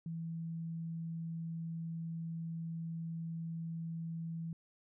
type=tone; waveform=sine; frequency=164.81 Hz; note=E3; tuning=in tune; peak=-38 dBFS; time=0.06-4.53 s; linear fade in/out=2 ms; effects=none